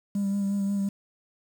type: tone with vibrato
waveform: triangle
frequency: 199.2 Hz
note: G3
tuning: 28 cents sharp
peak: -21 dBFS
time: 0.15-0.89 s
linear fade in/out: 5 ms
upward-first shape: sine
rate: 5.6 Hz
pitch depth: 23 cents each way
effects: tanh soft clip ceiling -19 dBFS + 8-bit